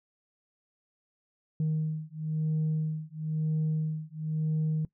sine beating tone pair, 155.56 / 156.56 Hz, D#3 / D#3, 0 / +11 cents, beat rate 1 Hz, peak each -29 dBFS, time 1.6-4.85 s, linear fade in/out 2 ms, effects noise-tail reverb RT60 0.1 s tail -20 dB re dry + tanh soft clip ceiling -23 dBFS

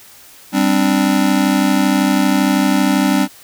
square chord, G suspended fourth, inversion none, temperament just, 196 / 261.3 / 294 Hz, G3 / C4 / D4, 0 / -2 / +2 cents, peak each -17 dBFS, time 0.52-3.28 s, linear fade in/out 50 ms, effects white hiss -42 dBFS RMS until 3.43 s

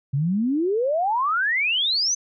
sine exponential sweep, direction up, 130.81 to 6300 Hz, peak -19 dBFS, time 0.13-2.15 s, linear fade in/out 10 ms, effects none

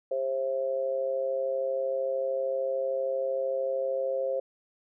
harmonic tone, 133.1 Hz, C3, 30 cents sharp, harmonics 3 / 4 / 5, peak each -37 / -27 / -37 dBFS, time 0.11-4.4 s, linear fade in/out 5 ms, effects none

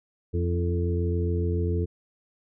harmonic tone with a mistuned harmonic, 87.31 Hz, F2, in tune, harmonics 1 / 2 / 3 / 4 / 5, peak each -24 / -33 / -37 / -33 / -32 dBFS, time 0.33-1.86 s, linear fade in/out 20 ms, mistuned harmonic 4, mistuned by -30 cents, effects none

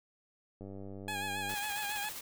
click train, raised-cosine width 2 ms, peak -33 dBFS, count 92, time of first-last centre 0.61-1.539 s, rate 98 Hz
15% pulse tone with vibrato, 830.6 Hz, G#5, in tune, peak -29 dBFS, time 1.08-2.09 s, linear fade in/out 2 ms, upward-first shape sine, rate 7.3 Hz, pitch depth 48 cents each way
white noise with tremolo, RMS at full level -42 dBFS, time 1.49-2.21 s, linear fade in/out 5 ms, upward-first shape square, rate 15 Hz, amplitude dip 35%
effects none

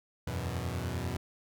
sawtooth chord, E suspended second, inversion none, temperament equal, 82.41 / 92.5 / 123.47 Hz, E2 / F#2 / B2, 0 / 0 / 0 cents, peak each -33 dBFS, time 0.27-1.17 s, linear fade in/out 5 ms, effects none

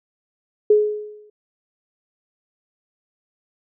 sine tone with exponential decay, 421.4 Hz, G#4, 25 cents sharp, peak -8 dBFS, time 0.7-1.3 s, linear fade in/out 5 ms, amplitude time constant 130 ms, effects none

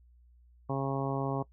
harmonic tone, 136.4 Hz, C#3, 28 cents flat, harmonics 1 / 2 / 3 / 4 / 5 / 6 / 7 / 8, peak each -33 / -36 / -38 / -39 / -40 / -41 / -41 / -42 dBFS, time 0.69-1.43 s, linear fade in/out 10 ms, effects noise-tail reverb RT60 0.1 s tail -20 dB re dry + added 60 Hz sine -57 dBFS peak until 1.52 s

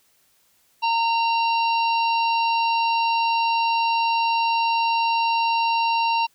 harmonic tone with a mistuned harmonic, 920 Hz, A#5, 23 cents flat, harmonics 1 / 3 / 4 / 5 / 6, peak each -19 / -26 / -34 / -36 / -37 dBFS, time 0.82-6.27 s, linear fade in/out 20 ms, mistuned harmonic 4, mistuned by +120 cents, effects white hiss -62 dBFS RMS until 6.34 s

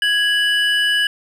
triangle tone pair together, 1661.2 / 2960 Hz, G#6 / F#7, 0 / 0 cents, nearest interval minor seventh, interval 1000 cents, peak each -15 / -16 dBFS, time 0.02-1.07 s, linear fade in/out 2 ms, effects none

